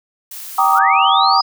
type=noise; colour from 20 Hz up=blue; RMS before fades=-31 dBFS; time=0.31-0.79 s; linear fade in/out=5 ms
type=chord; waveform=sine; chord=Eb major seventh; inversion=first; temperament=just; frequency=777.8 / 933.4 / 1166.7 / 1244.5 Hz; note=G5 / Bb5 / D6 / Eb6; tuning=-14 / +2 / -12 / 0 cents; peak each=-15 / -17 / -17 / -15 dBFS; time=0.58-1.41 s; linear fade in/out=5 ms
type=linear sweep; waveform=sine; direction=up; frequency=1094 to 5030 Hz; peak=-17 dBFS; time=0.72-1.42 s; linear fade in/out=10 ms
effects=none